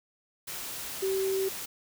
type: tone in noise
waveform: sine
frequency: 384.4 Hz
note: G4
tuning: 34 cents flat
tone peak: -26 dBFS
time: 1.02-1.49 s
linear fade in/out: 10 ms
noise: white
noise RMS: -38 dBFS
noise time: 0.47-1.66 s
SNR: +9 dB
effects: none